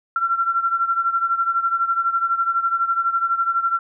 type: beating tone pair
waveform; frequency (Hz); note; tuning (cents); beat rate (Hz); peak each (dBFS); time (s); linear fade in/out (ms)
sine; 1358 / 1370; F6 / F6; -49 / -34; 12; -19 / -23; 0.16-3.79; 2
effects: none